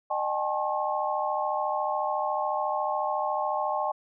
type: tone cluster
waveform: sine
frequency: 610 / 784 / 858 / 1079 Hz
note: D#5 / G5 / A5 / C#6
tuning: -34 / 0 / -44 / -47 cents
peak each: -31 dBFS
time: 0.1-3.92 s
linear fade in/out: 10 ms
effects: none